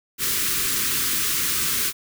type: band-stop noise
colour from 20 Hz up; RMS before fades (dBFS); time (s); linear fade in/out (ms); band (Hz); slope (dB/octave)
white; -23; 0.18-1.93; 50; 450 to 1100; 48
effects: none